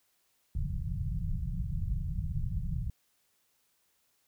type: low-pass noise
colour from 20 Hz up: pink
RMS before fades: -33 dBFS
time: 0.55-2.9 s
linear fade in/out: 2 ms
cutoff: 180 Hz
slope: 96 dB/octave
effects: white hiss -73 dBFS RMS until 4.27 s